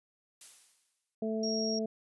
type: noise with exponential decay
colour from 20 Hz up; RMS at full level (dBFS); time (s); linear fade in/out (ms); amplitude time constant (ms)
blue; -46; 0.41-1.15; 2; 160
type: harmonic tone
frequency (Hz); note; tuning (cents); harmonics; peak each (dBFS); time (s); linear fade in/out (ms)
220; A3; 0; 1 / 2 / 3; -33 / -35 / -38; 1.22-1.86; 5
type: tone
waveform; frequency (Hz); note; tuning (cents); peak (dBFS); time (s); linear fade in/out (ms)
sine; 5588; F8; 0; -34; 1.43-1.79; 5
effects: resampled to 24000 Hz